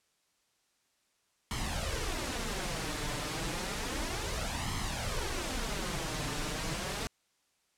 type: noise with flanger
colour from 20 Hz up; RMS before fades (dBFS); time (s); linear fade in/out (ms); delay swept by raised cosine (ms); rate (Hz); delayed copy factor
pink; -35; 1.51-7.07; 0; 0.95 to 6.75; 0.31; +0.6
effects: white hiss -74 dBFS RMS until 7.77 s + low-pass 9000 Hz 12 dB/octave